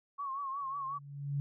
sine tone with vibrato, 1100 Hz, C#6, 14 cents flat, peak -35 dBFS, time 0.18-0.99 s, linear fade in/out 20 ms, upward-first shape triangle, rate 5.5 Hz, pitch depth 85 cents each way
sine tone with exponential growth, 141.8 Hz, C#3, 40 cents sharp, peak -29 dBFS, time 0.61-1.4 s, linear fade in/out 0 ms, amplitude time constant 170 ms
effects none

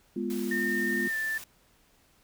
sine chord, F diminished, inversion first, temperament equal, 207.7 / 246.9 / 349.2 Hz, Ab3 / Cb4 / F4, 0 / 0 / 0 cents, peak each -33 dBFS, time 0.16-1.08 s, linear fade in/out 5 ms
white noise, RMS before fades -44 dBFS, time 0.3-1.44 s, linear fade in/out 2 ms
sine tone with pitch glide, 1820 to 1767.2 Hz, A#6 to A6, -42 to +7 cents, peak -28 dBFS, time 0.51-1.38 s, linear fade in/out 5 ms, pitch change -51 cents, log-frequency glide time 1.09-1.15 s
effects pink hiss -64 dBFS RMS until 2.23 s

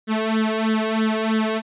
sawtooth tone with flanger, 219.7 Hz, A3, 2 cents flat, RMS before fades -21 dBFS, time 0.07-1.62 s, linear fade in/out 50 ms, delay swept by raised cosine 0.58 to 1.88 ms, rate 3.1 Hz, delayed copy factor +0.95, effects resampled to 8000 Hz

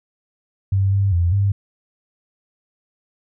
sine tone with pitch steps, 97.3 / 98.8 / 86.4 / 99.6 Hz, G2 / G2 / F2 / G2, -12 / +14 / -18 / +28 cents, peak -14 dBFS, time 0.72-1.52 s, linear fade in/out 5 ms, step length 200 ms, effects none

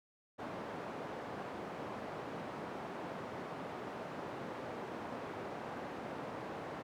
white band-pass noise, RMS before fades -44 dBFS, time 0.38-6.83 s, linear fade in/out 20 ms, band 140 to 850 Hz, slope 12 dB/octave, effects none

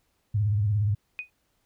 sine tone with vibrato, 103.83 Hz, G#2, in tune, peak -21 dBFS, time 0.34-0.95 s, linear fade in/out 10 ms, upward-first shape sine, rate 17 Hz, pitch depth 100 cents each way
sine tone with exponential decay, 2489 Hz, D#7, in tune, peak -27 dBFS, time 1.19-1.3 s, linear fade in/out 0 ms, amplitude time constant 23 ms
effects pink hiss -72 dBFS RMS until 1.65 s

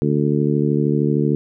harmonic tone, 73.1 Hz, D2, 7 cents flat, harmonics 2 / 3 / 4 / 5 / 6, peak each -19 / -21 / -22 / -23 / -24 dBFS, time 0.02-1.35 s, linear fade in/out 0 ms, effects none

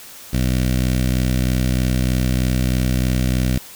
15% pulse tone with notch filter, 63.2 Hz, B1, 41 cents sharp, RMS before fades -18 dBFS, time 0.33-3.58 s, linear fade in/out 5 ms, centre 940 Hz, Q 0.6, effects white hiss -39 dBFS RMS until 3.75 s

